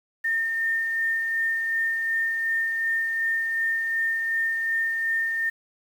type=tone with tremolo; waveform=sine; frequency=1817 Hz; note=A#6; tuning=45 cents flat; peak=-21 dBFS; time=0.24-5.5 s; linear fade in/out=10 ms; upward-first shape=sine; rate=2.7 Hz; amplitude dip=30%; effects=8-bit